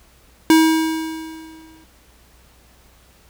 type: tone with exponential decay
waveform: square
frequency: 320 Hz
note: D#4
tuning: 49 cents sharp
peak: -8 dBFS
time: 0.5-1.84 s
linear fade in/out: 1 ms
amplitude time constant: 290 ms
effects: added 60 Hz sine -53 dBFS peak until 3.29 s + pink hiss -53 dBFS RMS until 3.29 s